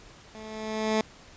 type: tone with level ramp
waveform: 15% pulse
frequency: 217.7 Hz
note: A3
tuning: 18 cents flat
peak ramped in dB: -36 to -15 dBFS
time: 0.35-1.01 s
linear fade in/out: 0 ms
effects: pink hiss -51 dBFS RMS until 1.36 s + resampled to 16000 Hz